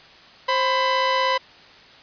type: tone pair together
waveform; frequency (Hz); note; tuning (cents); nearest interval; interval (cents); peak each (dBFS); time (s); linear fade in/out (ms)
sawtooth; 528.2 / 1000; C5 / B5; +16 / +21; major seventh; 1105; -19 / -16; 0.48-1.38; 10
effects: white hiss -47 dBFS RMS until 2.02 s + resampled to 11025 Hz